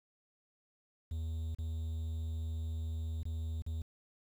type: tone with dropouts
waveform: triangle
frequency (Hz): 80.5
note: E2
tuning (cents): -41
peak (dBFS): -33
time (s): 1.11-3.82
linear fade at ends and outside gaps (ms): 5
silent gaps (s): 1.549-1.585 / 3.232-3.252 / 3.622-3.663
effects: 10-bit